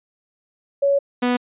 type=tone pair in turn; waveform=sine / sawtooth; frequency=560 / 246.3 Hz; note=C#5 / B3; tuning=+18 / -5 cents; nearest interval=octave + major second; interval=1423 cents; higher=first; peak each=-14 / -13 dBFS; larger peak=second; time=0.82-0.99 / 1.22-1.37 s; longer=first; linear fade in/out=10 ms; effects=resampled to 8000 Hz